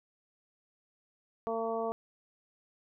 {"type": "harmonic tone", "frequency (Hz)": 226.7, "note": "A#3", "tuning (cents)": -48, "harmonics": [1, 2, 3, 4, 5], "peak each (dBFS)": [-41, -34, -35, -41, -41], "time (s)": [1.47, 1.92], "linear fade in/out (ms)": 0, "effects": []}